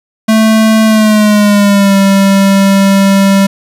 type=tone with pitch glide; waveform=square; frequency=220 to 196 Hz; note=A3 to G3; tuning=0 to 0 cents; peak=-5 dBFS; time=0.28-3.47 s; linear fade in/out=10 ms; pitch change=-200 cents; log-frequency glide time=0.85-1.96 s; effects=resampled to 32000 Hz + 7-bit